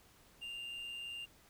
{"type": "tone with amplitude modulation", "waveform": "triangle", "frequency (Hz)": 2794, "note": "F7", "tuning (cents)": 0, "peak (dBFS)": -39, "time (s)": [0.41, 1.26], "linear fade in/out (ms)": 20, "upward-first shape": "sine", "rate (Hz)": 123, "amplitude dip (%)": 35, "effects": ["pink hiss -64 dBFS RMS until 1.49 s"]}